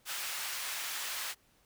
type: high-pass noise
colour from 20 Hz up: pink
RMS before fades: -38 dBFS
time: 0.05-1.35 s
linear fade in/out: 50 ms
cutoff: 1400 Hz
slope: 12 dB/octave
effects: pink hiss -68 dBFS RMS until 1.65 s